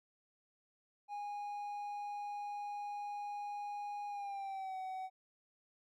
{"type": "tone with pitch glide", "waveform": "triangle", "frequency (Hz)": [822, 753.8], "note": ["G#5", "F#5"], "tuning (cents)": [-18, 32], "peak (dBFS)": -38, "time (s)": [1.08, 5.1], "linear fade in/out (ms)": 50, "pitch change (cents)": -150, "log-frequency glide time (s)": [4.08, 4.77], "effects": []}